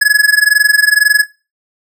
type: tone with amplitude modulation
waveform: square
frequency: 1694 Hz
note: G#6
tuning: 34 cents sharp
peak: -4 dBFS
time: 0.01-1.24 s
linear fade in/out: 10 ms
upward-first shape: sine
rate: 22 Hz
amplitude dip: 95%
effects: noise-tail reverb RT60 0.3 s tail -19 dB re dry